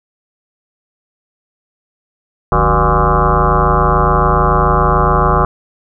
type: tone with frequency modulation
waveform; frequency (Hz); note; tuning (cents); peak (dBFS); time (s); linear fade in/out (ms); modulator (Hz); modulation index
sine; 597; D5; +28; -8; 2.52-5.45; 2; 111; 6.2
effects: none